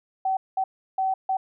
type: tone bursts at uneven times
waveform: sine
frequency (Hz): 763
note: G5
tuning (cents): -47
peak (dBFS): -21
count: 4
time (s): 0.25-0.37 / 0.57-0.64 / 0.98-1.14 / 1.29-1.37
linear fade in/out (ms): 5
effects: none